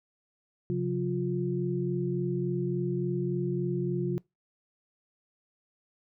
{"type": "tone cluster", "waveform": "sine", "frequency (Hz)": [135.6, 179.1, 353.5], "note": ["C#3", "F3", "F4"], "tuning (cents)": [-38, 44, 21], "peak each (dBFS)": -31, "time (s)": [0.7, 4.18], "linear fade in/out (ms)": 0, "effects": ["noise-tail reverb RT60 0.2 s tail -23 dB re dry"]}